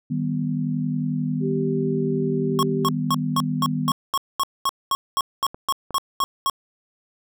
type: chord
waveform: sine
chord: Eb augmented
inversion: none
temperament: equal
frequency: 155.56 / 196 / 246.9 Hz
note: Eb3 / G3 / B3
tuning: 0 / 0 / 0 cents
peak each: -25 / -29 / -25 dBFS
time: 0.1-3.92 s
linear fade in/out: 10 ms
type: tone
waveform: sine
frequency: 390 Hz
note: G4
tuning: 9 cents flat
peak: -24 dBFS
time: 1.4-2.91 s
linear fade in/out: 50 ms
type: tone bursts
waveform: square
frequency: 1093 Hz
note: C#6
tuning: 25 cents flat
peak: -19 dBFS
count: 16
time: 2.59-6.498 s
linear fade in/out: 0 ms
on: 38 ms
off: 220 ms
type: clicks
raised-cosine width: 1 ms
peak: -22 dBFS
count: 3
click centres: 5.545 / 5.907 / 6.236 s
effects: none